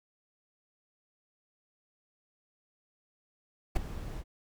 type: noise with ADSR envelope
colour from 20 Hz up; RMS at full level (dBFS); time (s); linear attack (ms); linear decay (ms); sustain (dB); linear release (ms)
brown; -23; 3.75-4.24; 15; 10; -16; 50
effects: none